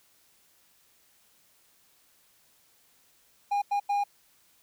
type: tone bursts at uneven times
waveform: triangle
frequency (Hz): 812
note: G#5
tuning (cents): -39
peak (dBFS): -22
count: 3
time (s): 3.51-3.62 / 3.71-3.8 / 3.89-4.04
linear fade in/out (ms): 10
effects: white hiss -64 dBFS RMS until 4.62 s